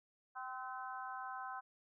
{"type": "harmonic tone with a mistuned harmonic", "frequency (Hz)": 258.1, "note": "C4", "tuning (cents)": -23, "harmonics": [3, 4, 5, 6], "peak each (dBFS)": [-47, -47, -49, -50], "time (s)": [0.35, 1.61], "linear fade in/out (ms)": 20, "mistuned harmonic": 6, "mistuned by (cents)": -29, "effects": []}